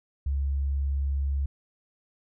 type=tone; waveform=sine; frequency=69.3 Hz; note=C#2; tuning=in tune; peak=-24 dBFS; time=0.26-1.46 s; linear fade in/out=5 ms; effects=none